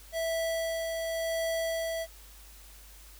square tone with tremolo, 657 Hz, E5, 6 cents flat, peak -29 dBFS, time 0.12-2.07 s, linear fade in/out 50 ms, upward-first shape sine, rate 0.91 Hz, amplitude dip 30%, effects added 50 Hz sine -51 dBFS peak until 3.19 s + white hiss -54 dBFS RMS until 3.19 s

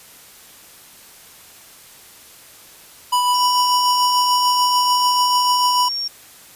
square tone with tremolo, 987.8 Hz, B5, in tune, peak -14 dBFS, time 3.12-5.89 s, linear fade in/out 10 ms, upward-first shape triangle, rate 6.8 Hz, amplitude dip 35%
sine tone, 5530 Hz, F8, 18 cents flat, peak -21 dBFS, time 3.34-6.08 s, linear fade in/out 5 ms
effects white hiss -44 dBFS RMS until 6.55 s + resampled to 32000 Hz

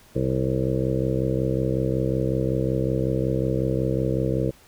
harmonic tone with a mistuned harmonic, 65.41 Hz, C2, in tune, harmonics 1 / 2 / 3 / 4 / 5 / 6 / 7 / 8 / 9, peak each -32 / -25 / -30 / -36 / -28 / -34 / -28 / -30 / -37 dBFS, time 0.15-4.51 s, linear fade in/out 10 ms, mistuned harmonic 9, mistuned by -42 cents, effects pink hiss -53 dBFS RMS until 4.67 s

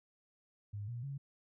sine tone with pitch steps, 102.8 / 119.46 / 138.82 Hz, G#2 / A#2 / C#3, -17 / +43 / +3 cents, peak -39 dBFS, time 0.73-1.18 s, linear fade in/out 10 ms, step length 150 ms, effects none

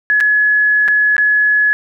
sine tone with dropouts, 1697 Hz, G#6, 37 cents sharp, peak -9 dBFS, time 0.1-1.73 s, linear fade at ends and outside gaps 0 ms, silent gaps 0.203-0.208 / 0.879-0.884 / 1.166-1.181 s, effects none

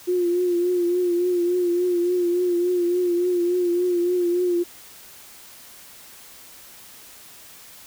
sine tone with vibrato, 353.7 Hz, F4, 22 cents sharp, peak -18 dBFS, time 0.07-4.64 s, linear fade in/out 20 ms, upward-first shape triangle, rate 3.5 Hz, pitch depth 49 cents each way, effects white hiss -45 dBFS RMS until 7.86 s

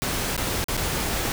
pink noise with dropouts, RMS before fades -26 dBFS, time 0.02-1.32 s, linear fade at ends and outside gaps 0 ms, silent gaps 0.365-0.377 / 0.642-0.684 / 0.768-0.775 s, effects none

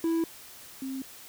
triangle / sine tone pair in turn, 329.6 / 265.3 Hz, E4 / C4, 0 / +24 cents, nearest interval major third, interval 376 cents, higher first, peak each -22 / -32 dBFS, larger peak first, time 0.04-0.24 / 0.82-1.02 s, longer neither, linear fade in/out 2 ms, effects white hiss -48 dBFS RMS until 1.28 s

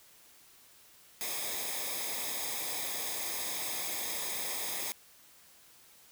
white noise with comb filter, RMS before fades -36 dBFS, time 1.21-4.92 s, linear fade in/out 0 ms, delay 0.69 ms, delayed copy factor -0.7, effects white hiss -59 dBFS RMS until 6.11 s

